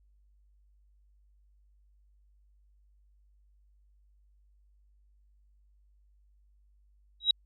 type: tone with exponential growth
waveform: sine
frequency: 3849 Hz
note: B7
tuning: 45 cents flat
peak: -16 dBFS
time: 7.2-7.31 s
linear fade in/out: 5 ms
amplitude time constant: 22 ms
effects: added 50 Hz sine -61 dBFS peak until 7.45 s + Opus 48 kbps